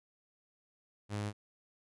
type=tone; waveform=sawtooth; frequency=103.83 Hz; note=G#2; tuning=in tune; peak=-31 dBFS; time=1.09-1.33 s; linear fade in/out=50 ms; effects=resampled to 24000 Hz